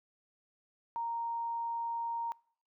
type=tone; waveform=sine; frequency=930 Hz; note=A#5; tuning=4 cents flat; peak=-33 dBFS; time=0.96-2.32 s; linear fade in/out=0 ms; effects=noise-tail reverb RT60 0.6 s tail -25 dB re dry